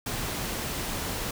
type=noise; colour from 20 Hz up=pink; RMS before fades=-32 dBFS; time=0.06-1.31 s; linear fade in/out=5 ms; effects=none